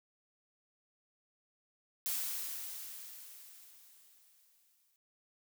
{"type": "noise with exponential decay", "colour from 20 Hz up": "blue", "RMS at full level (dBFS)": -35, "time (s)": [2.06, 4.96], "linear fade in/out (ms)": 0, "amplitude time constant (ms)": 630, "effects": []}